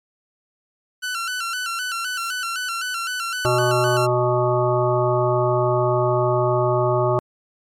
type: tone with vibrato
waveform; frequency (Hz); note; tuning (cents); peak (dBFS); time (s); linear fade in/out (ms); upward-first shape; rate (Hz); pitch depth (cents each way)
sawtooth; 1428; F6; +38; -20; 1.02-4.07; 20; square; 3.9; 81
type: noise with exponential growth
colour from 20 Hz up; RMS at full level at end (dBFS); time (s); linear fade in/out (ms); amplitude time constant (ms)
violet; -33; 1.75-2.31; 0; 120
type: harmonic tone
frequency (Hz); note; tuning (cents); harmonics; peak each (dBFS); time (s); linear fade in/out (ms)
123.47; B2; 0; 1 / 3 / 5 / 7 / 9 / 10; -22 / -21 / -21 / -26 / -26 / -29; 3.45-7.19; 0
effects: low-pass 12000 Hz 12 dB/octave + MP3 96 kbps